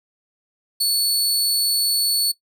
sawtooth tone, 4435 Hz, C#8, in tune, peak -14 dBFS, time 0.8-2.32 s, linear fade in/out 10 ms, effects noise-tail reverb RT60 0.1 s tail -18 dB re dry

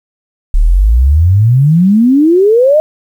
sine exponential sweep, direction up, 34.65 to 633 Hz, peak -4 dBFS, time 0.54-2.8 s, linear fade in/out 0 ms, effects 7-bit

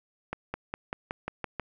accelerating click train, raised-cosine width 0.5 ms, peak -17 dBFS, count 8, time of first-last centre 0.33-1.597 s, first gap 210 ms, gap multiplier 0.95, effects none

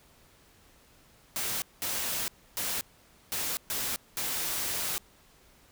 white noise bursts at uneven times, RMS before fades -32 dBFS, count 6, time 1.36-1.62 / 1.82-2.28 / 2.57-2.81 / 3.32-3.57 / 3.7-3.96 / 4.17-4.98 s, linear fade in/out 0 ms, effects pink hiss -60 dBFS RMS until 5.71 s

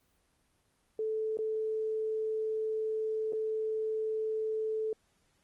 sine tone with dropouts, 437.2 Hz, A4, 11 cents flat, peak -30 dBFS, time 0.99-4.93 s, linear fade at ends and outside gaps 2 ms, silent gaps 1.372-1.388 / 3.324-3.332 s, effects pink hiss -72 dBFS RMS until 5.43 s + Opus 24 kbps

